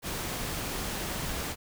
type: noise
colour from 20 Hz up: pink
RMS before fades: -34 dBFS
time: 0.02-1.56 s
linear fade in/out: 50 ms
effects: none